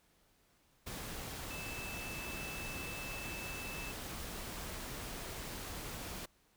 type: tone in noise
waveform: sine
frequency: 2631 Hz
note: E7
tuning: 4 cents flat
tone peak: -45 dBFS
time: 1.5-3.92 s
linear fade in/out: 10 ms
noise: pink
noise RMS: -44 dBFS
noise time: 0.86-6.26 s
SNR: -4 dB
effects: pink hiss -71 dBFS RMS until 6.56 s